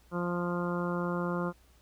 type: harmonic tone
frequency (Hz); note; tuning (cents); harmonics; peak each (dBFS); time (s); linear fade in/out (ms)
175.1; F3; +5; 1 / 2 / 3 / 4 / 5 / 6 / 7 / 8; -32 / -36 / -37 / -46 / -44 / -40 / -41 / -42; 0.11-1.53; 50
effects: added 60 Hz sine -61 dBFS peak until 1.81 s + pink hiss -65 dBFS RMS until 1.81 s